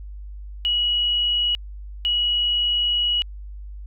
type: tone bursts at uneven times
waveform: sine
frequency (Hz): 2915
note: F#7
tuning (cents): -26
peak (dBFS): -18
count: 2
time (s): 0.65-1.55 / 2.05-3.22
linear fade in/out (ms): 0
effects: added 50 Hz sine -33 dBFS peak until 3.86 s